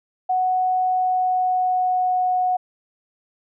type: tone with pitch glide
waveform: sine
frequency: 740 to 733.2 Hz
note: F#5 to F#5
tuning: 0 to -16 cents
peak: -17 dBFS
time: 0.29-2.57 s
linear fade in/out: 10 ms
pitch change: -16 cents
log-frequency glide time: 0.82-2.35 s
effects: none